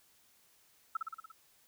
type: tone with echo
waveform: sine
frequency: 1318.5 Hz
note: E6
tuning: in tune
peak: -30 dBFS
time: 0.95-0.97 s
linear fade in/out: 5 ms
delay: 58 ms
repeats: 6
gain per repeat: -3 dB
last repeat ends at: 1.318 s
effects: white hiss -67 dBFS RMS until 1.67 s